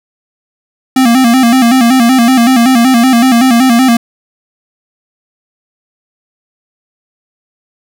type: tone with vibrato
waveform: square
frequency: 246.9 Hz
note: B3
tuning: in tune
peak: -5 dBFS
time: 0.96-3.97 s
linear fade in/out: 5 ms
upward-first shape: square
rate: 5.3 Hz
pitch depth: 97 cents each way
effects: none